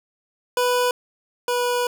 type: tone pair in turn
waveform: 25% pulse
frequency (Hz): 493.9 / 488.8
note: B4 / B4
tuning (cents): 0 / -18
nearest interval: unison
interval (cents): 18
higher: first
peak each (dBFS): -14 / -16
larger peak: first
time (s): 0.57-0.91 / 1.48-1.87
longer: second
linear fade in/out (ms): 2
effects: none